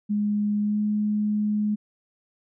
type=tone with pitch glide; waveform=sine; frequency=207.7 to 210.1 Hz; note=G#3 to G#3; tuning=0 to +20 cents; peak=-21 dBFS; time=0.09-1.76 s; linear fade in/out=20 ms; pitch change=+20 cents; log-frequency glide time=0.61-0.79 s; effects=none